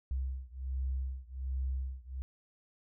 sine beating tone pair, 64.9 / 66.2 Hz, C2 / C2, -13 / +21 cents, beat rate 1.3 Hz, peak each -36 / -37 dBFS, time 0.11-2.22 s, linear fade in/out 0 ms, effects none

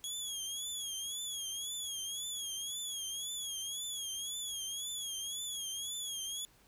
20% pulse tone with vibrato, 3322 Hz, G#7, in tune, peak -32 dBFS, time 0.04-6.45 s, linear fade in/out 0 ms, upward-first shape triangle, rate 1.9 Hz, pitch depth 110 cents each way, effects pink hiss -65 dBFS RMS until 6.67 s

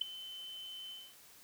sine tone with ADSR envelope, 3056 Hz, G7, 45 cents flat, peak -26 dBFS, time 0.01-1.15 s, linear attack 6 ms, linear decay 7 ms, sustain -18 dB, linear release 240 ms, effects white hiss -59 dBFS RMS until 1.43 s

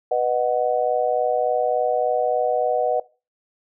sine chord, B major, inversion none, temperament just, 493.9 / 617.4 / 740.8 Hz, B4 / D#5 / F#5, 0 / -14 / +2 cents, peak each -22 dBFS, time 0.11-3 s, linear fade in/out 5 ms, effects noise-tail reverb RT60 0.3 s tail -20 dB re dry

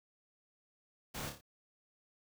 pink noise with echo, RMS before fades -43 dBFS, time 1.14-1.3 s, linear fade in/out 10 ms, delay 28 ms, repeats 4, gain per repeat -5 dB, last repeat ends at 1.412 s, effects none

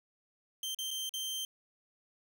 sawtooth tone with dropouts, 3136 Hz, G7, in tune, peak -32 dBFS, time 0.63-1.45 s, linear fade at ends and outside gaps 2 ms, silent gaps 0.747-0.787 / 0.907-0.911 / 1.093-1.138 s, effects none

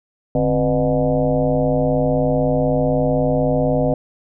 sine tone with frequency modulation, 379.4 Hz, F#4, 43 cents sharp, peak -14 dBFS, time 0.35-3.94 s, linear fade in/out 2 ms, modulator 116 Hz, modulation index 2.6, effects none

